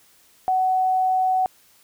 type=tone; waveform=sine; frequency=748 Hz; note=F#5; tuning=19 cents sharp; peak=-17 dBFS; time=0.48-1.46 s; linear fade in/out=0 ms; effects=white hiss -56 dBFS RMS until 1.83 s